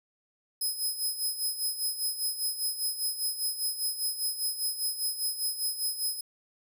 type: tone with tremolo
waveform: 10% pulse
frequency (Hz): 5090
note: D#8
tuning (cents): +39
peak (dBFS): -21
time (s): 0.61-6.21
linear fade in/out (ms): 5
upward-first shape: sine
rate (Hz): 5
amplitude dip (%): 70
effects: none